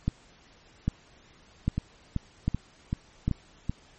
two click trains, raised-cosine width 5 ms, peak -12 / -15 dBFS, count 5 / 6, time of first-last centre 0.08-3.28 / 1.78-3.696 s, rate 1.25 / 2.61 Hz, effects pink hiss -57 dBFS RMS until 3.98 s + MP3 32 kbps

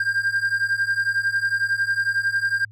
triangle beating tone pair, 1591 / 1602 Hz, G6 / G6, +25 / +37 cents, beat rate 11 Hz, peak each -22 / -20 dBFS, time 0-2.65 s, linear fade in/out 5 ms, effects added 106 Hz sine -43 dBFS peak until 2.71 s

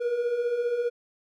triangle beating tone pair, 466.2 / 481.2 Hz, A#4 / B4, 0 / -45 cents, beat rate 15 Hz, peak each -31 / -23 dBFS, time 0-0.9 s, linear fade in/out 20 ms, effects none

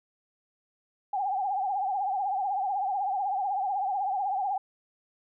sine tone with vibrato, 784 Hz, G5, in tune, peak -26 dBFS, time 1.13-4.58 s, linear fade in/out 5 ms, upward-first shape triangle, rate 16 Hz, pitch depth 120 cents each way, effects none

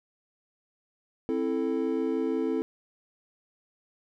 triangle chord, A minor, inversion first, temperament just, 264 / 330 / 440 Hz, C4 / E4 / A4, +16 / +2 / 0 cents, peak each -28 dBFS, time 1.29-2.62 s, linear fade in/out 0 ms, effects none

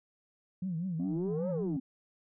sine tone with vibrato, 174.61 Hz, F3, in tune, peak -31 dBFS, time 0.62-1.77 s, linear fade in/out 5 ms, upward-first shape triangle, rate 5.1 Hz, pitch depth 190 cents each way
sine exponential two-way sweep, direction up then down, 250.6 to 572 to 250.6 Hz, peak -31 dBFS, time 0.99-1.8 s, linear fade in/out 10 ms, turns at 1.5 s
effects tanh soft clip ceiling -26 dBFS

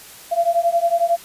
sine beating tone pair, 677 / 688 Hz, E5 / F5, +46 / -26 cents, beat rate 11 Hz, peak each -18 dBFS, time 0.31-1.17 s, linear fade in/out 20 ms, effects white hiss -41 dBFS RMS until 1.24 s + resampled to 32000 Hz

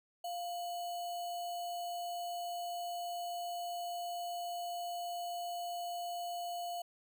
sine tone with sample-and-hold, 698.5 Hz, F5, in tune, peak -37 dBFS, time 0.24-6.82 s, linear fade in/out 5 ms, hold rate 3675 Hz, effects none

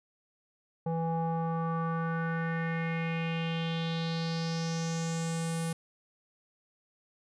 square tone with low-pass filter sweep, 164.81 Hz, E3, in tune, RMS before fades -32 dBFS, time 0.86-5.73 s, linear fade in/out 5 ms, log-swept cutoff 700 to 10000 Hz, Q 4, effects none

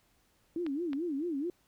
sine tone with vibrato, 310 Hz, D#4, 6 cents flat, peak -31 dBFS, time 0.56-1.5 s, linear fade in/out 2 ms, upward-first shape sine, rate 4.6 Hz, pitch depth 240 cents each way
clicks, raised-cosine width 0.3 ms, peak -27 dBFS, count 2, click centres 0.665 / 0.932 s
effects pink hiss -70 dBFS RMS until 1.67 s

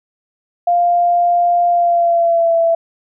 sine tone with pitch glide, 698.5 to 667 Hz, F5 to E5, 0 to +20 cents, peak -10 dBFS, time 0.67-2.75 s, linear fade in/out 5 ms, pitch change -80 cents, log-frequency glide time 1.69-2.55 s, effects none

